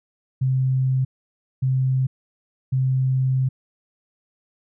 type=tone bursts at uneven times; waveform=sine; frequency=130.81 Hz; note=C3; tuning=in tune; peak=-17 dBFS; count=3; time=0.41-1.05 / 1.62-2.07 / 2.72-3.49 s; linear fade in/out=10 ms; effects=none